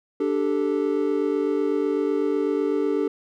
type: chord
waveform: triangle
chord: D suspended fourth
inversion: none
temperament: equal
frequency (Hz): 293.7 / 392 / 440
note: D4 / G4 / A4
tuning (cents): 0 / 0 / 0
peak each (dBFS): -23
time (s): 0.2-3.08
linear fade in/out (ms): 5
effects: none